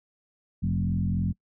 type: tone with frequency modulation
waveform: sine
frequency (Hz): 138.59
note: C#3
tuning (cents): 0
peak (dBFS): -23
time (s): 0.62-1.33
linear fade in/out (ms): 20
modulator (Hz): 43.7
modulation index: 1.8
effects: noise-tail reverb RT60 0.1 s tail -26 dB re dry